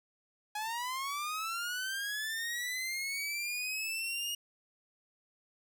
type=linear sweep; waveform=sawtooth; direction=up; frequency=830.6 to 2873 Hz; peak=-31 dBFS; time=0.55-4.35 s; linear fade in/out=5 ms; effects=none